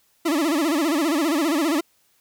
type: tone with vibrato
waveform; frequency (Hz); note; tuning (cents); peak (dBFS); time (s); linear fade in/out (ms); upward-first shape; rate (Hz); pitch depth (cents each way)
40% pulse; 308.5; D#4; -15; -18; 0.25-1.81; 10; sine; 15; 180
effects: white hiss -63 dBFS RMS until 2.2 s